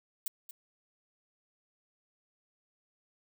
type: noise with echo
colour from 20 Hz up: violet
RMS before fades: -34 dBFS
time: 0.26-0.28 s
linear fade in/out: 2 ms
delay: 230 ms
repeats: 1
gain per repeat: -12 dB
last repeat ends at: 0.51 s
effects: none